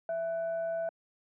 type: tone with frequency modulation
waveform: sine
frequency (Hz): 662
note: E5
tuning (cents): +7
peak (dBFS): -30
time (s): 0.09-0.89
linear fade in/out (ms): 2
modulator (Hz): 832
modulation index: 0.29
effects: high-pass 300 Hz 12 dB/octave